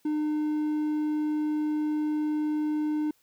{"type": "tone", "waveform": "triangle", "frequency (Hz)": 303.2, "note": "D#4", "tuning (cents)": -45, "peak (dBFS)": -23, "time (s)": [0.05, 3.11], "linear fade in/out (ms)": 5, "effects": ["white hiss -67 dBFS RMS until 3.22 s"]}